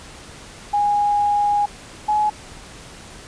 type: tone pair in turn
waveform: sine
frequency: 823 / 844.7 Hz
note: G#5 / G#5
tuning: -16 / +29 cents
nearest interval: unison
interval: 45 cents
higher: second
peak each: -15 dBFS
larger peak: neither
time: 0.73-1.66 / 2.08-2.3 s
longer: first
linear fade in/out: 10 ms
effects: pink hiss -40 dBFS RMS until 3.27 s + resampled to 22050 Hz